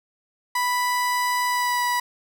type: tone with pitch glide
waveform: 30% pulse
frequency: 987.8 to 978.1 Hz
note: B5 to B5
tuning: 0 to -17 cents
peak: -18 dBFS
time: 0.55-2 s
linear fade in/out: 5 ms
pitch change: -17 cents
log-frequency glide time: 1.48-1.84 s
effects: none